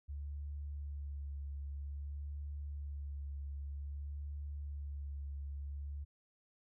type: tone with vibrato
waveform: sine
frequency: 71.4 Hz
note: D2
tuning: 48 cents flat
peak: -40 dBFS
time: 0.08-6.05 s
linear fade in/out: 20 ms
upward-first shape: sine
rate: 0.52 Hz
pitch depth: 23 cents each way
effects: none